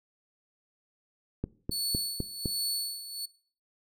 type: click train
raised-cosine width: 3 ms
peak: -17 dBFS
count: 5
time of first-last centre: 1.44-2.458 s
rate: 3.93 Hz
type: tone with tremolo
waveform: sawtooth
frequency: 4435 Hz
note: C#8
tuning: in tune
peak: -25 dBFS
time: 1.71-3.26 s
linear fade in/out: 10 ms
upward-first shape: sine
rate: 1.3 Hz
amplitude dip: 75%
effects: noise-tail reverb RT60 0.5 s tail -21 dB re dry